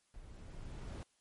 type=noise with level ramp; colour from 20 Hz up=brown; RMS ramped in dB=-54 to -41 dBFS; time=0.14-1.03 s; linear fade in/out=0 ms; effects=white hiss -75 dBFS RMS until 1.2 s + MP3 48 kbps

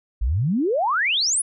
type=exponential sweep; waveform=sine; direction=up; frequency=49 to 10548 Hz; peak=-18 dBFS; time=0.21-1.42 s; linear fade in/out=10 ms; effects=none

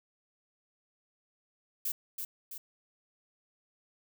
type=noise with echo; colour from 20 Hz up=violet; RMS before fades=-33 dBFS; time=1.85-1.92 s; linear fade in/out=5 ms; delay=330 ms; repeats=2; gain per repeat=-5 dB; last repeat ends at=2.58 s; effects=none

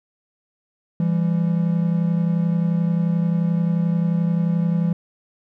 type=tone pair together; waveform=triangle; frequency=168 / 199.41 Hz; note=E3 / G3; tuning=+33 / +30 cents; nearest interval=minor third; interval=297 cents; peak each=-16 / -22 dBFS; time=1-4.93 s; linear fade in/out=2 ms; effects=none

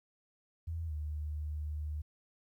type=tone with pitch glide; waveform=sine; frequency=82.41 to 75.57 Hz; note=E2 to D#2; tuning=0 to -50 cents; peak=-35 dBFS; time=0.67-2.02 s; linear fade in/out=10 ms; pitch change=-150 cents; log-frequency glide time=0.86-0.93 s; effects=12-bit

